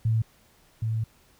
sine tone pair in turn, 111.8 / 111.34 Hz, A2 / A2, +28 / +21 cents, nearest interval unison, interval 7 cents, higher first, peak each -20 / -24 dBFS, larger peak first, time 0.05-0.22 / 0.82-1.04 s, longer second, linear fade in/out 5 ms, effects pink hiss -60 dBFS RMS until 1.39 s

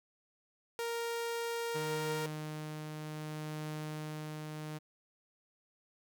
sawtooth tone, 466.2 Hz, A#4, in tune, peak -31 dBFS, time 0.79-2.26 s, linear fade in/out 0 ms
sawtooth tone with tremolo, 153.5 Hz, D#3, 23 cents flat, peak -34 dBFS, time 1.74-4.79 s, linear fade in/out 20 ms, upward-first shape triangle, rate 0.64 Hz, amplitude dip 30%
effects none

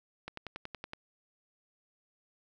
click train, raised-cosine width 0.3 ms, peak -24 dBFS, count 8, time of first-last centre 0.28-0.934 s, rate 10.7 Hz, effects none

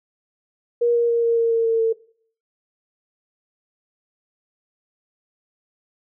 sine tone with pitch steps, 474.8 / 471.2 / 467.7 / 464.2 / 460.8 / 457.3 / 453.9 / 450.5 Hz, A#4 / A#4 / A#4 / A#4 / A#4 / A#4 / A#4 / A4, +32 / +19 / +6 / -7 / -20 / -33 / -46 / +41 cents, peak -15 dBFS, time 0.81-1.93 s, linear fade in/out 10 ms, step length 140 ms, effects noise-tail reverb RT60 0.5 s tail -19 dB re dry

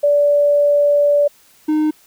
sine / triangle tone pair in turn, 580 / 307.2 Hz, D5 / D#4, -22 / -22 cents, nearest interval major seventh, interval 1100 cents, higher first, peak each -10 / -11 dBFS, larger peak first, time 0.03-1.28 / 1.68-1.91 s, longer first, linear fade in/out 10 ms, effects white hiss -51 dBFS RMS until 2.06 s

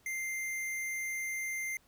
square tone, 2093 Hz, C7, in tune, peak -35 dBFS, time 0.06-1.77 s, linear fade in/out 2 ms, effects pink hiss -67 dBFS RMS until 1.87 s

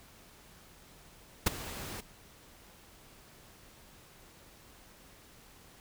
pink noise with ADSR envelope, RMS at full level -23 dBFS, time 1.46-2.01 s, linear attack 10 ms, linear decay 14 ms, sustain -19 dB, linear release 11 ms, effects pink hiss -57 dBFS RMS until 5.8 s

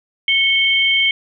sine tone pair together, 2205 / 3139 Hz, C#7 / G7, -10 / +2 cents, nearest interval tritone, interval 612 cents, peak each -15 dBFS, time 0.28-1.11 s, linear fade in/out 2 ms, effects none

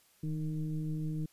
sine tone with frequency modulation, 156.3 Hz, D#3, 8 cents sharp, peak -32 dBFS, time 0.23-1.26 s, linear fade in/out 5 ms, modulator 153 Hz, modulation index 0.78, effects white hiss -66 dBFS RMS until 1.32 s + resampled to 32000 Hz

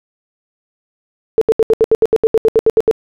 sine tone bursts, 444.6 Hz, A4, 18 cents sharp, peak -6 dBFS, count 15, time 1.38-2.912 s, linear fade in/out 0 ms, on 34 ms, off 73 ms, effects none

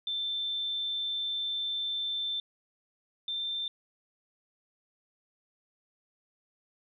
sine tone pair in turn, 3550 / 3573 Hz, A7 / A7, +15 / +26 cents, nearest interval unison, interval 11 cents, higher second, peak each -30 / -31 dBFS, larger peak first, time 0.07-2.4 / 3.28-3.68 s, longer first, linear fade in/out 2 ms, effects none

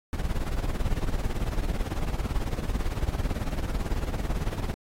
brown noise with tremolo, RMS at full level -24 dBFS, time 0.13-4.74 s, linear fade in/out 0 ms, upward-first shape triangle, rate 18 Hz, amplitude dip 85%, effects AAC 48 kbps

